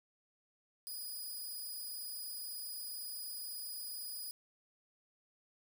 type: tone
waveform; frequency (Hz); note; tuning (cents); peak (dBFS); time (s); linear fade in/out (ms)
10% pulse; 4943; D#8; -12; -35; 0.87-4.31; 0
effects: 11-bit